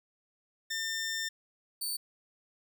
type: tone pair in turn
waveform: 15% pulse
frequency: 1800 / 4536 Hz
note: A6 / C#8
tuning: +39 / +39 cents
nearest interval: octave + major third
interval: 1600 cents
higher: second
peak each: -26 dBFS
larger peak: neither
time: 0.7-1.29 / 1.81-1.97 s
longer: first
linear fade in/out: 10 ms
effects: none